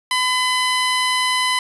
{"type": "tone", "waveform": "15% pulse", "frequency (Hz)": 1010, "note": "B5", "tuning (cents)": 39, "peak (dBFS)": -10, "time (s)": [0.11, 1.59], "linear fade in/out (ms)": 2, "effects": ["resampled to 24000 Hz", "7-bit"]}